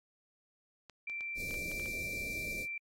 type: clicks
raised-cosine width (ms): 0.2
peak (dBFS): -33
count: 8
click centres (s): 0.897 / 1.098 / 1.208 / 1.509 / 1.542 / 1.716 / 1.797 / 1.859
type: tone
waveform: sine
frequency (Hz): 2349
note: D7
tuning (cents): 0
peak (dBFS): -37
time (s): 1.07-2.78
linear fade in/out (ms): 5
type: band-stop noise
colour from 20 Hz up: pink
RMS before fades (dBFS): -45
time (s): 1.35-2.67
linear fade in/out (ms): 50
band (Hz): 640 to 3900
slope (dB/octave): 96
effects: AAC 48 kbps